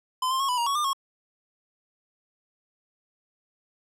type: tone with pitch steps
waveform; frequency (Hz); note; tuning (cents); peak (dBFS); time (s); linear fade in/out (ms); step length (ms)
square; 1024 / 1053 / 1094 / 992 / 944 / 1115 / 1201 / 1092; C6 / C6 / C#6 / B5 / A#5 / C#6 / D6 / C#6; -38 / +11 / -23 / +7 / +22 / +10 / +38 / -26; -24; 0.22-0.932; 5; 89
effects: low-pass 12000 Hz 12 dB/octave